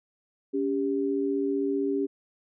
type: tone pair together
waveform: sine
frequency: 280.9 / 396.3 Hz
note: C#4 / G4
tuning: +23 / +19 cents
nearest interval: tritone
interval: 596 cents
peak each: -27 dBFS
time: 0.53-2.07 s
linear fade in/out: 20 ms
effects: none